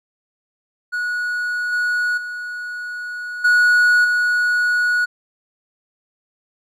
triangle tone with level steps, 1460 Hz, F#6, 24 cents flat, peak -18 / -15 / -24 / -9 / -13 dBFS, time 0.92-5.06 s, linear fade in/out 20 ms, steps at 1.72 / 2.17 / 3.44 / 4.04 s, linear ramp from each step 10 ms, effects none

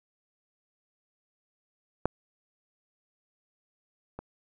clicks, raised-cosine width 1 ms, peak -10 / -24 dBFS, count 2, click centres 2.056 / 4.19 s, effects none

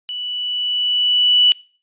sine tone with level ramp, 2960 Hz, F#7, in tune, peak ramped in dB -24 to -8 dBFS, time 0.09-1.52 s, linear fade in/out 0 ms, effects noise-tail reverb RT60 0.4 s tail -23 dB re dry + resampled to 8000 Hz

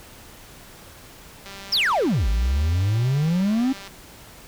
click train, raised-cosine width 0.2 ms, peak -22 dBFS, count 477, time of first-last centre 1.46-3.876 s, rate 197 Hz
triangle exponential two-way sweep, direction down then up, 5740 to 50.8 to 273.4 Hz, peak -16 dBFS, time 1.72-3.73 s, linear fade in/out 10 ms, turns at 2.28 s
effects pink hiss -45 dBFS RMS until 4.47 s

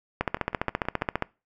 two click trains, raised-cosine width 0.5 ms, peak -24 / -9 dBFS, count 5 / 16, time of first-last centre 0.37-1.014 / 0.21-1.224 s, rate 6.21 / 14.8 Hz, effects noise-tail reverb RT60 0.3 s tail -23 dB re dry

